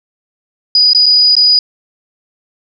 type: tone with dropouts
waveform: sine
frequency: 4932 Hz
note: D#8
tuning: 16 cents flat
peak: -5 dBFS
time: 0.75-1.59 s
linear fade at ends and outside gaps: 2 ms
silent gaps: 0.933-0.948 / 1.059-1.063 / 1.353-1.366 s
effects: none